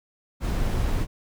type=noise; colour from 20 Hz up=brown; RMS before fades=-24 dBFS; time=0.4-1.07 s; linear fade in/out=50 ms; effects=none